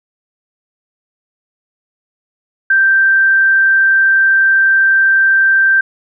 sine tone, 1568 Hz, G6, in tune, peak -7 dBFS, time 2.7-5.81 s, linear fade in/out 5 ms, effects none

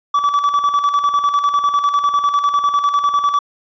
triangle tone with tremolo, 1151 Hz, D6, 35 cents flat, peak -9 dBFS, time 0.14-3.39 s, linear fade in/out 5 ms, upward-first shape square, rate 10 Hz, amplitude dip 55%, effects resampled to 16000 Hz

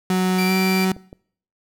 35% pulse tone with pitch glide, 185 to 187.91 Hz, F#3 to F#3, 0 to +27 cents, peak -15 dBFS, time 0.1-0.92 s, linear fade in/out 2 ms, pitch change +27 cents, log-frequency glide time 0.46-0.51 s
30% pulse tone, 2349 Hz, D7, in tune, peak -22 dBFS, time 0.38-0.85 s, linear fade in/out 5 ms
clicks, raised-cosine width 2 ms, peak -24 dBFS, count 2, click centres 0.965 / 1.129 s
effects noise-tail reverb RT60 0.6 s tail -24 dB re dry

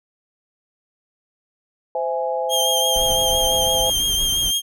sine chord, C augmented, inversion none, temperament equal with one note detuned, 516.9 / 659.3 / 830.6 Hz, C5 / E5 / G#5, -21 / 0 / 0 cents, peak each -23 / -26 / -25 dBFS, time 1.95-3.9 s, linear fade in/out 2 ms
sawtooth tone with vibrato, 3200 Hz, G7, 35 cents sharp, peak -15 dBFS, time 2.49-4.62 s, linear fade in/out 50 ms, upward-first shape triangle, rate 5.9 Hz, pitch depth 32 cents each way
brown noise with tremolo, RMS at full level -29 dBFS, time 2.96-4.51 s, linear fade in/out 0 ms, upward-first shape triangle, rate 8.9 Hz, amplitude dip 30%
effects none

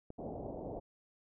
click, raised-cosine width 2 ms, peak -32 dBFS, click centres 0.104 s
white low-pass noise, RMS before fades -43 dBFS, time 0.18-0.8 s, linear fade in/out 10 ms, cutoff 750 Hz, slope 48 dB/octave
effects none

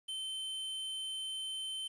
square tone, 3086 Hz, G7, 28 cents flat, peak -38 dBFS, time 0.08-1.88 s, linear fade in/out 10 ms, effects resampled to 22050 Hz + 11-bit

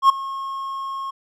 triangle tone with ADSR envelope, 1084 Hz, C#6, 39 cents flat, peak -5 dBFS, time 0.02-1.11 s, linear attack 75 ms, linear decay 8 ms, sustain -19 dB, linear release 12 ms, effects none

